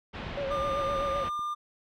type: low-pass noise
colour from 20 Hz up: pink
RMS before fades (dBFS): -38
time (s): 0.13-1.3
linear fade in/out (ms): 20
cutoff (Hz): 3500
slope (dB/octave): 24
type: tone with vibrato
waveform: sine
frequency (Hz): 554.4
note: C#5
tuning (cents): 0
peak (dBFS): -30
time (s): 0.37-1.24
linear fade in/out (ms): 5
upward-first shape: sine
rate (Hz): 7.8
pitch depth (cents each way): 53
type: tone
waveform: triangle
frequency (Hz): 1200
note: D6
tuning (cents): +37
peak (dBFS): -28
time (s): 0.5-1.55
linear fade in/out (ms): 20
type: click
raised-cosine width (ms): 3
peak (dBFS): -38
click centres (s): 1.393
effects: none